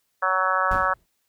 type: harmonic tone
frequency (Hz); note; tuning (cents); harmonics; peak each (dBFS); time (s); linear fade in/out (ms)
186.9; F#3; +18; 3 / 4 / 5 / 6 / 7 / 8 / 9; -29 / -30 / -29 / -25 / -24 / -28 / -29; 0.22-0.94; 10
type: noise with exponential decay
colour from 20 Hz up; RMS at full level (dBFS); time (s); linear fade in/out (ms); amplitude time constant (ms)
brown; -27; 0.71-1.06; 5; 74
effects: white hiss -72 dBFS RMS until 1.28 s